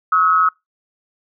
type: tone with amplitude modulation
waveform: sine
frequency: 1283 Hz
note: E6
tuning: 47 cents flat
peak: -8 dBFS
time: 0.12-0.49 s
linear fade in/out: 5 ms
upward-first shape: sine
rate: 171 Hz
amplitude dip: 70%
effects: noise-tail reverb RT60 0.2 s tail -26 dB re dry